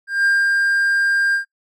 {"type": "tone with ADSR envelope", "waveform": "triangle", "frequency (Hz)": 1600, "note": "G6", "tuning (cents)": 35, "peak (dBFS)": -11, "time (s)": [0.07, 1.45], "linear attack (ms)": 180, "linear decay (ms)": 210, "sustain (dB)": -2, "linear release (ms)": 110, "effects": ["noise-tail reverb RT60 0.1 s tail -20 dB re dry"]}